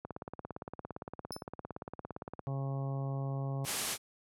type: click train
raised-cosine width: 1 ms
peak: -26 dBFS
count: 42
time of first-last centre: 0.05-2.393 s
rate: 17.5 Hz
type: tone with exponential decay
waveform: sawtooth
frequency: 5274 Hz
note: E8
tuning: in tune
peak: -33 dBFS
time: 1.32-1.44 s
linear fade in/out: 1 ms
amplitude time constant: 25 ms
type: harmonic tone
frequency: 136.5 Hz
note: C#3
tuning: 26 cents flat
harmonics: 1 / 2 / 3 / 4 / 5 / 6 / 7 / 8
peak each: -33 / -46 / -48 / -47 / -48 / -51 / -56 / -52 dBFS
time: 2.47-3.65 s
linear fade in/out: 0 ms
type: low-pass noise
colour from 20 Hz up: white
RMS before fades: -36 dBFS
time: 3.64-3.98 s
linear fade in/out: 50 ms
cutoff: 12000 Hz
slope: 48 dB/octave
effects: high-pass 80 Hz 12 dB/octave